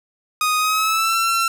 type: tone with pitch glide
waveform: sawtooth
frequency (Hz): 1244.5 to 1349.3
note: D#6 to E6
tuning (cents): 0 to +40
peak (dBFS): -13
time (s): 0.41-1.48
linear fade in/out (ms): 2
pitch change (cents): +140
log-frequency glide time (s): 0.58-1.17
effects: none